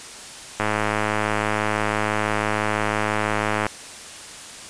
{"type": "click train", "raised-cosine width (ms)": 0.5, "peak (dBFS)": -6, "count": 326, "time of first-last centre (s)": [0.6, 3.666], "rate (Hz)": 106, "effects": ["white hiss -38 dBFS RMS until 4.69 s", "resampled to 22050 Hz"]}